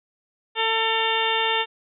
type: harmonic tone with a mistuned harmonic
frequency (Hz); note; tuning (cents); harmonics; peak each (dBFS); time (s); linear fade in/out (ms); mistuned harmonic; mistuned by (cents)
447.8; A4; +30; 1 / 2 / 3 / 4 / 5 / 6 / 7 / 8; -28 / -25 / -31 / -29 / -30 / -27 / -31 / -28; 0.55-1.66; 50; 6; +65
effects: none